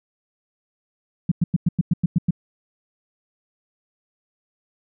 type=tone bursts; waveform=sine; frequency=171.3 Hz; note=F3; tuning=33 cents flat; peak=-13 dBFS; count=9; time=1.29-2.308 s; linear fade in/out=5 ms; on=26 ms; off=98 ms; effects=none